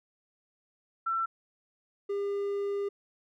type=tone pair in turn; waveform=sine / triangle; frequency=1343 / 402.1 Hz; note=E6 / G4; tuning=+32 / +44 cents; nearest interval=octave + major sixth; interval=2088 cents; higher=first; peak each=-27 dBFS; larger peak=neither; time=1.06-1.26 / 2.09-2.89 s; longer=second; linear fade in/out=10 ms; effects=none